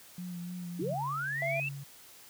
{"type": "tone with vibrato", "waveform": "sine", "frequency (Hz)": 177, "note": "F3", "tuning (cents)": 23, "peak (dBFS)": -37, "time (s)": [0.18, 0.94], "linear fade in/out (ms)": 2, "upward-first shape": "sine", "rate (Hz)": 3.4, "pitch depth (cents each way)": 31}
{"type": "linear sweep", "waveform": "sine", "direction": "up", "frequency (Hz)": [274.4, 2719], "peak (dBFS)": -32, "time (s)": [0.79, 1.69], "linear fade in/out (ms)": 5}
{"type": "tone with tremolo", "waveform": "sine", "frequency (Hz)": 140, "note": "C#3", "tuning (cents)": 18, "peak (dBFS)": -36, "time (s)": [0.81, 1.84], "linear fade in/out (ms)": 10, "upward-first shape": "sine", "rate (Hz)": 1.6, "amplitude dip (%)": 45}
{"type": "tone", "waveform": "triangle", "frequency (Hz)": 670, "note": "E5", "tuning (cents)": 28, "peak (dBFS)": -30, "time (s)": [1.42, 1.6], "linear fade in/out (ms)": 2}
{"effects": ["white hiss -54 dBFS RMS until 2.29 s", "high-pass 60 Hz 12 dB/octave"]}